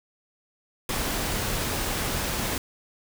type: noise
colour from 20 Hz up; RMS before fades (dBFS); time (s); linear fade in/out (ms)
pink; -28; 0.89-2.58; 2
effects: none